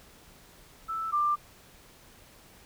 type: tone pair in turn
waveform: sine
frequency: 1318.5 / 1187 Hz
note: E6 / D6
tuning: 0 / +18 cents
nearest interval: major second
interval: 182 cents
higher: first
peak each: -30 / -23 dBFS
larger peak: second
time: 0.88-1.12 / 1.12-1.36 s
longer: neither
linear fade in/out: 20 ms
effects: pink hiss -55 dBFS RMS until 2.65 s